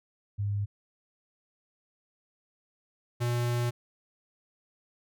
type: tone pair in turn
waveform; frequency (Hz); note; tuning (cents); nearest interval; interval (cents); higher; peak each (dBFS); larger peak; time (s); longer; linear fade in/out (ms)
sine / square; 101.8 / 120.48; G#2 / B2; -34 / -42; minor third; 292; second; -27; neither; 0.38-0.66 / 3.2-3.71; second; 20
effects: none